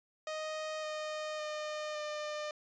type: tone with pitch steps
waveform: sawtooth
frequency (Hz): 622.3 / 615.5 / 608.8 / 602.1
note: D#5 / D#5 / D#5 / D5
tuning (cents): 0 / -19 / -38 / +43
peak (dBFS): -33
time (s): 0.27-2.51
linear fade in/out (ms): 2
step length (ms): 560
effects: resampled to 16000 Hz